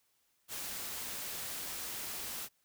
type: noise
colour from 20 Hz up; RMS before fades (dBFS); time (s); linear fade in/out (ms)
white; -41; 0.48-2.49; 50
effects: white hiss -75 dBFS RMS until 2.64 s